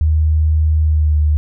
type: tone with pitch glide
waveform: sine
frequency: 77.78 to 75.52 Hz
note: D#2 to D2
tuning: 0 to +49 cents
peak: -10 dBFS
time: 0.01-1.37 s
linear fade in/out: 0 ms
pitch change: -51 cents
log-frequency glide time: 0.83-1.17 s
effects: none